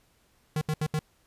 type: tone bursts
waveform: square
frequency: 153.8 Hz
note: D#3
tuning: 20 cents flat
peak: -26 dBFS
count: 4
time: 0.56-0.991 s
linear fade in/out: 2 ms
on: 53 ms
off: 73 ms
effects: pink hiss -66 dBFS RMS until 1.26 s + resampled to 32000 Hz